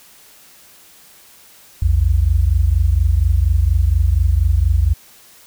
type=tone pair together; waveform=sine; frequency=59.38 / 83.6 Hz; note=A#1 / E2; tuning=+33 / +25 cents; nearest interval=tritone; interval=592 cents; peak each=-14 dBFS; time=1.82-4.94 s; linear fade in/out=5 ms; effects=white hiss -46 dBFS RMS until 5.46 s